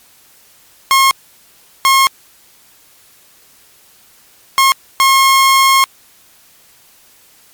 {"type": "tone bursts at uneven times", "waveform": "sawtooth", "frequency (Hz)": 1077, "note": "C6", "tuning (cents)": 50, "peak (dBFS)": -3, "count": 4, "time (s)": [[0.91, 1.11], [1.85, 2.07], [4.58, 4.72], [5, 5.84]], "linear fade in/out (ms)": 0, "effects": ["white hiss -47 dBFS RMS until 7.53 s", "MP3 96 kbps"]}